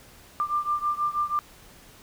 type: beating tone pair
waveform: sine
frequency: 1188 / 1194.2 Hz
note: D6 / D6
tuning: +20 / +29 cents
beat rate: 6.2 Hz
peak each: -26 / -28 dBFS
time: 0.4-1.39 s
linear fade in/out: 0 ms
effects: pink hiss -51 dBFS RMS until 2.02 s